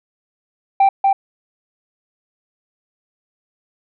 sine tone with echo, 784 Hz, G5, in tune, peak -6 dBFS, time 0.8-0.89 s, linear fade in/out 5 ms, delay 240 ms, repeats 1, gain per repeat -3 dB, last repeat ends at 1.13 s, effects tanh soft clip ceiling -8 dBFS

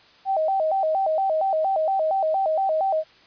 sine tone with vibrato, 698.5 Hz, F5, in tune, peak -19 dBFS, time 0.25-3.04 s, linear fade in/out 50 ms, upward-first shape square, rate 4.3 Hz, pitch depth 180 cents each way, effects white hiss -53 dBFS RMS until 3.26 s + resampled to 11025 Hz

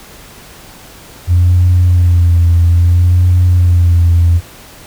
sine tone with vibrato, 87.31 Hz, F2, in tune, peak -4 dBFS, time 1.27-4.41 s, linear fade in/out 50 ms, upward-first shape sine, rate 0.6 Hz, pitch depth 44 cents each way, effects tanh soft clip ceiling -2 dBFS + pink hiss -36 dBFS RMS until 4.86 s

